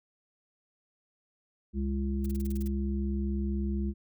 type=harmonic tone; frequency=68 Hz; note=C#2; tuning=33 cents flat; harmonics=1 / 3 / 5; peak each=-30 / -32 / -39 dBFS; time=1.73-3.94 s; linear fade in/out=50 ms
type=noise bursts; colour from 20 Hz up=blue; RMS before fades=-46 dBFS; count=9; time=2.24-2.678 s; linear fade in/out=5 ms; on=22 ms; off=30 ms
effects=none